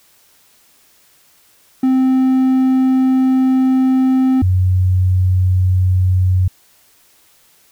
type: tone pair in turn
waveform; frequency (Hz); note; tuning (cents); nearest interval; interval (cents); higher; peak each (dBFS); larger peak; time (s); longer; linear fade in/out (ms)
triangle / sine; 260.5 / 92.26; C4 / F#2; -7 / -4; octave + tritone; 1797; first; -8 / -10; first; 1.83-4.42 / 4.42-6.48; first; 5
effects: white hiss -52 dBFS RMS until 7.71 s